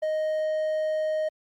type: tone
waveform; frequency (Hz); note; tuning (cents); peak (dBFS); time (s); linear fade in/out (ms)
triangle; 622.3; D#5; 0; -22; 0.02-1.29; 10
effects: Opus 32 kbps

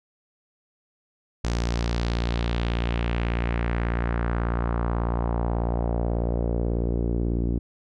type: tone with low-pass filter sweep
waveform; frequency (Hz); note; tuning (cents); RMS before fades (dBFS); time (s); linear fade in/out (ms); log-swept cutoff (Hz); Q
sawtooth; 58.27; A#1; 0; -25; 1.44-7.59; 5; 6200 to 310; 1.9
effects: none

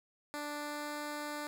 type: tone with pitch glide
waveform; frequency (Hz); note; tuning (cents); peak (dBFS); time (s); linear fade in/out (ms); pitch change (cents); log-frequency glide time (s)
10% pulse; 294.2 to 295.9; D4 to D4; +3 to +13; -30; 0.34-1.47; 0; +10; 0.53-0.97
effects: 12-bit

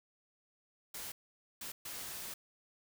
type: noise bursts at uneven times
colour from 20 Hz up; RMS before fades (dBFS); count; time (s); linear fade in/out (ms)
white; -44; 3; 0.94-1.12 / 1.61-1.72 / 1.85-2.34; 5
effects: none

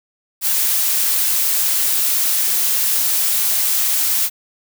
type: noise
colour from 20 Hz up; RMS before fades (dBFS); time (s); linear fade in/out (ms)
blue; -17; 0.41-4.3; 50
effects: none

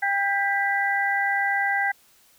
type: tone cluster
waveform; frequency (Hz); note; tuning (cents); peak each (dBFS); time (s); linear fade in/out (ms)
sine; 796 / 1594 / 1973; G5 / G6 / B6; +26 / +28 / -2; -25; 0.02-1.92; 10
effects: white hiss -58 dBFS RMS until 2.38 s

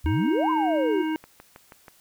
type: exponential two-way sweep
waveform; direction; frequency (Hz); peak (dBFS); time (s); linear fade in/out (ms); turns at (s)
sine; up then down; 65.41 to 1046.5 to 339.5; -22; 0.04-1.03; 10; 0.5
type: harmonic tone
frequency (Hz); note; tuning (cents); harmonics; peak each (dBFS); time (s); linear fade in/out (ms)
314.3; D#4; +18; 1 / 3 / 5 / 7 / 9; -24 / -34 / -38 / -41 / -43; 0.06-1.16; 0
type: click train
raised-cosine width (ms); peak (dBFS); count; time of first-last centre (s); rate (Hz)
0.5; -28; 5; 1.24-1.882; 6.23
effects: white hiss -58 dBFS RMS until 2 s

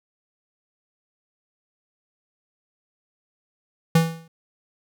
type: tone with exponential decay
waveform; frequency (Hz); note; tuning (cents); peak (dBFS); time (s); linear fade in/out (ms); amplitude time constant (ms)
square; 164.2; E3; -6; -12; 3.95-4.28; 5; 70
effects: none

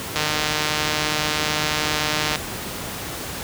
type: click train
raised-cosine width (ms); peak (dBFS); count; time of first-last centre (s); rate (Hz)
0.2; -4; 335; 0.16-2.357; 152
effects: pink hiss -30 dBFS RMS until 3.43 s + high-pass 60 Hz 12 dB/octave

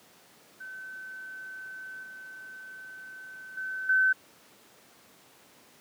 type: tone with level steps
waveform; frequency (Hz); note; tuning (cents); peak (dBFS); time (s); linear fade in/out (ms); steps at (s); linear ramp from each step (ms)
sine; 1528; G6; -45; -39 / -42 / -32 / -20; 0.6-4.13; 10; 2.03 / 3.57 / 3.89; 5
effects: pink hiss -57 dBFS RMS until 5.8 s + high-pass 200 Hz 12 dB/octave

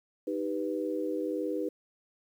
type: chord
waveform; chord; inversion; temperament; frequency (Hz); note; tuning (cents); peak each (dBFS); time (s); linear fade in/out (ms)
sine; Eb augmented; none; equal; 311.1 / 392 / 493.9; Eb4 / G4 / B4; 0 / 0 / 0; -33 / -35 / -34; 0.27-1.69; 5
effects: 10-bit

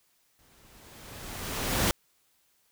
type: noise with exponential growth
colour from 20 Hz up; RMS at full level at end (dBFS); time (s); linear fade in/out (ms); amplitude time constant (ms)
pink; -24; 0.39-1.91; 0; 330
effects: white hiss -69 dBFS RMS until 2.71 s

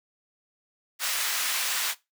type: high-pass noise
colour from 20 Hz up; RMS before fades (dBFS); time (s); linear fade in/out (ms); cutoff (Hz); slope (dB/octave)
pink; -28; 0.99-1.95; 50; 1600; 12
effects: noise-tail reverb RT60 0.2 s tail -18 dB re dry

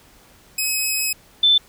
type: tone pair in turn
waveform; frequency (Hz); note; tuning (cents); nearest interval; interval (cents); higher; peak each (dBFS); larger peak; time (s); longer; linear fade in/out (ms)
10% pulse / sine; 2551 / 3530; D#7 / A7; +43 / +5; tritone; 562; second; -11; neither; 0.58-1.13 / 1.43-1.58; first; 5
effects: pink hiss -51 dBFS RMS until 1.68 s

